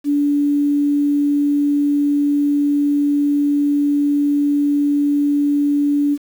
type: tone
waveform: sine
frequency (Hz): 288.7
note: D4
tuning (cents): -30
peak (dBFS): -13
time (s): 0.04-6.18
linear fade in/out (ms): 50
effects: 7-bit